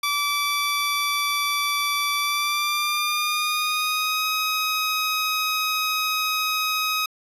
15% pulse tone with pitch glide, 1158 to 1262.8 Hz, D6 to D#6, -25 to +25 cents, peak -15 dBFS, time 0.03-7.06 s, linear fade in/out 5 ms, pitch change +150 cents, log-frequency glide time 2.19-4.25 s, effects resampled to 32000 Hz

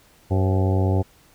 harmonic tone with a mistuned harmonic, 94.9 Hz, F#2, 44 cents sharp, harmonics 1 / 2 / 3 / 4 / 5 / 6 / 7 / 8 / 9, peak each -18 / -28 / -28 / -28 / -33 / -32 / -34 / -34 / -36 dBFS, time 0.3-1.03 s, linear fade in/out 20 ms, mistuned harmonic 6, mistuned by -76 cents, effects pink hiss -55 dBFS RMS until 1.34 s

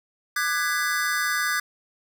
square chord, G# half-diminished seventh, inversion second, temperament just, 1196.1 / 1495.1 / 1661.2 / 1993.5 Hz, D6 / F#6 / G#6 / B6, +31 / +18 / 0 / +16 cents, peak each -30 / -29 / -27 / -32 dBFS, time 0.36-1.6 s, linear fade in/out 5 ms, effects none

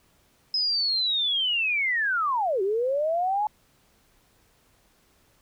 sine linear two-way sweep, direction down then up, 5130 to 370 to 860 Hz, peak -22 dBFS, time 0.54-3.47 s, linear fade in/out 2 ms, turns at 2.62 s, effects pink hiss -63 dBFS RMS until 5.41 s

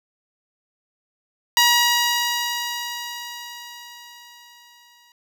10% pulse tone with exponential decay, 957 Hz, A#5, 45 cents sharp, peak -4 dBFS, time 1.57-5.12 s, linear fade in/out 1 ms, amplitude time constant 770 ms, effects none

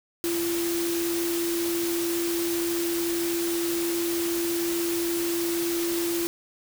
sine tone in noise, 340.6 Hz, F4, 43 cents flat, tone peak -25 dBFS, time 0.24-6.27 s, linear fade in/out 0 ms, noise white, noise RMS -32 dBFS, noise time 0.24-6.27 s, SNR +4 dB, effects none

